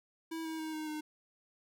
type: tone with pitch steps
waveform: square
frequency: 325.5 / 320.5 / 315.5 / 310.6 / 305.8 Hz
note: E4 / E4 / D#4 / D#4 / D#4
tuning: -22 / -49 / +24 / -3 / -30 cents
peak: -38 dBFS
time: 0.31-1.01 s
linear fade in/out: 10 ms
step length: 140 ms
effects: none